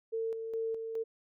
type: tone with tremolo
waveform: sine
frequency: 450.3 Hz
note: A4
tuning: 40 cents sharp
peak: -31 dBFS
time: 0.12-1.04 s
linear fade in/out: 20 ms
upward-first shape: square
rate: 2.4 Hz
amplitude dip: 45%
effects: none